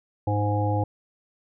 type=harmonic tone; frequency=103.6 Hz; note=G#2; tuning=4 cents flat; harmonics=1 / 3 / 5 / 7 / 8; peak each=-23 / -30 / -30 / -34 / -29 dBFS; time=0.27-0.84 s; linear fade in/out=5 ms; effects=none